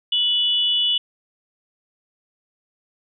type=tone pair together; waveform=sine; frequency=2953 / 3437 Hz; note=F#7 / A7; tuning=-4 / -41 cents; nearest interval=minor third; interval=263 cents; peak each=-18 / -22 dBFS; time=0.12-0.98 s; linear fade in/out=5 ms; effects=none